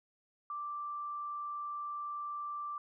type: tone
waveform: sine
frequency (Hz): 1174.7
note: D6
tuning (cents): 0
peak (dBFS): -37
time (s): 0.5-2.78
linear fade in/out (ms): 2
effects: none